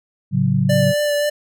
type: chord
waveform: sine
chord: F# minor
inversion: first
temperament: equal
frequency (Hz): 110 / 138.59 / 185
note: A2 / C#3 / F#3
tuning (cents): 0 / 0 / 0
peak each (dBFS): -21 / -17 / -18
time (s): 0.31-0.94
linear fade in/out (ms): 50
type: tone with vibrato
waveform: square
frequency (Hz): 587.3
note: D5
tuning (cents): 0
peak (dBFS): -17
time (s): 0.69-1.3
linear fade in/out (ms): 10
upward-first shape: sine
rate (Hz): 3.8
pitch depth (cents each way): 15
effects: none